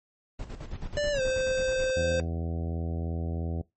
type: noise with tremolo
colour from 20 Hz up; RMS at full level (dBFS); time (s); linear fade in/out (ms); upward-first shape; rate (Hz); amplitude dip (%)
brown; -35; 0.39-1.91; 5; square; 9.3; 65
type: tone with pitch glide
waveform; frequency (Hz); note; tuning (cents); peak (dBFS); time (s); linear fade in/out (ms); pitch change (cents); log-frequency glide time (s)
square; 587.3 to 520.2; D5 to C5; 0 to -10; -26; 0.97-2.2; 0; -210; 1.12-1.21
type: harmonic tone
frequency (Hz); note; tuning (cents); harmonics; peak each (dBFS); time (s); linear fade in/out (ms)
83; E2; +12; 1 / 2 / 3 / 4 / 5 / 6 / 7 / 8 / 9; -30 / -36 / -40 / -42 / -44 / -46 / -47 / -48 / -49; 1.96-3.62; 10
effects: noise-tail reverb RT60 0.2 s tail -22 dB re dry + MP3 32 kbps